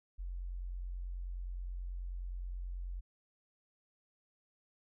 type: tone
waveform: sine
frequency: 44.7 Hz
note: F1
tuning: 41 cents sharp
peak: -38 dBFS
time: 0.18-3.01 s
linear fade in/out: 20 ms
effects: none